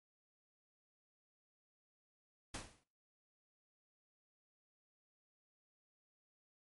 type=noise with exponential decay; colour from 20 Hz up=pink; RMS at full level=-41 dBFS; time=2.54-2.84 s; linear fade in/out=5 ms; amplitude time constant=64 ms; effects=noise-tail reverb RT60 0.5 s tail -24 dB re dry + MP3 48 kbps

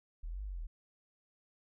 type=linear two-way sweep; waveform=sine; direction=up then down; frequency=36.33 to 52.1 to 36.33 Hz; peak=-38 dBFS; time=0.23-0.67 s; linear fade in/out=10 ms; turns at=0.43 s; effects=none

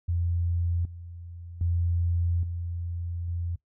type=tone with level steps; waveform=sine; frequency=86 Hz; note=F2; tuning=26 cents flat; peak=-24 / -39 / -23 / -30 / -28 dBFS; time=0.08-3.56 s; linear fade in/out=10 ms; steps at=0.85 / 1.61 / 2.43 / 3.28 s; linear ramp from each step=2 ms; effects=noise-tail reverb RT60 0.1 s tail -18 dB re dry

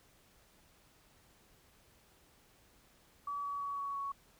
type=tone with pitch steps; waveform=sine; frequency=1143 / 1135.8 / 1128.6 / 1121.4 / 1114.3 Hz; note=D6 / C#6 / C#6 / C#6 / C#6; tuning=-47 / +42 / +31 / +20 / +9 cents; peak=-36 dBFS; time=3.27-4.12 s; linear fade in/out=5 ms; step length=170 ms; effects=pink hiss -66 dBFS RMS until 4.39 s

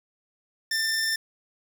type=tone pair together; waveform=40% pulse; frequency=1789 / 5346 Hz; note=A6 / E8; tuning=+28 / +23 cents; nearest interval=octave + perfect fifth; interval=1895 cents; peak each=-26 dBFS; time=0.71-1.16 s; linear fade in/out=5 ms; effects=none

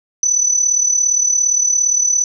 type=tone with amplitude modulation; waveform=sine; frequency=5990 Hz; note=F#8; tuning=20 cents sharp; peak=-9 dBFS; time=0.23-2.24 s; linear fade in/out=2 ms; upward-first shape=sine; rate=37.4 Hz; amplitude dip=65%; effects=none

